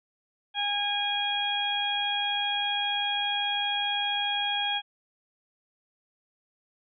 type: harmonic tone with a mistuned harmonic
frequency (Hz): 817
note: G#5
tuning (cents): -29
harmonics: 1 / 2 / 3 / 4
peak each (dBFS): -31 / -35 / -35 / -28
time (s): 0.54-4.82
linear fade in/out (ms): 50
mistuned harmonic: 4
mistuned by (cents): +16
effects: none